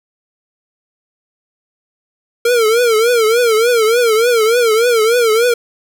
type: tone with vibrato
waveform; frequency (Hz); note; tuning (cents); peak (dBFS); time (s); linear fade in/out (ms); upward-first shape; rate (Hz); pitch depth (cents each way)
square; 460.4; A#4; -22; -10; 2.45-5.54; 5; triangle; 3.4; 140
effects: none